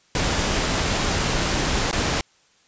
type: noise with dropouts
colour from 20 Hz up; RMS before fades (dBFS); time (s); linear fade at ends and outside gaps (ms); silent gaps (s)
pink; -22; 0.15-2.21; 1; 1.913-1.928
effects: white hiss -59 dBFS RMS until 2.67 s + resampled to 16000 Hz